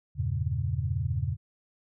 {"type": "chord", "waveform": "sine", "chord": "E diminished seventh", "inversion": "none", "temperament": "equal", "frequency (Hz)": [82.41, 98, 116.54, 138.59], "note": ["E2", "G2", "Bb2", "Db3"], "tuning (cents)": [0, 0, 0, 0], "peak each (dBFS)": -32, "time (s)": [0.15, 1.37], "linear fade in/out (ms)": 50, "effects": []}